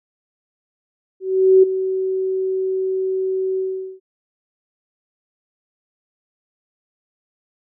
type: tone with ADSR envelope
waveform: sine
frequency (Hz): 378.2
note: F#4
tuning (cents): +38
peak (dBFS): -6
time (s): 1.2-4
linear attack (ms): 430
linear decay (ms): 11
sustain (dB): -12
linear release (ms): 420
effects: none